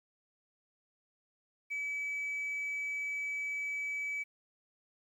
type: tone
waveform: sine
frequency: 2291 Hz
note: D7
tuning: 44 cents flat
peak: -32 dBFS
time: 1.7-4.24 s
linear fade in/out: 20 ms
effects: tanh soft clip ceiling -32 dBFS + 11-bit